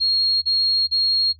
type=tone bursts; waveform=sine; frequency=4272 Hz; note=C8; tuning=35 cents sharp; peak=-16 dBFS; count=3; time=0-1.33 s; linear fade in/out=20 ms; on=420 ms; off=35 ms; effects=noise-tail reverb RT60 0.1 s tail -21 dB re dry + added 79 Hz sine -47 dBFS peak until 1.39 s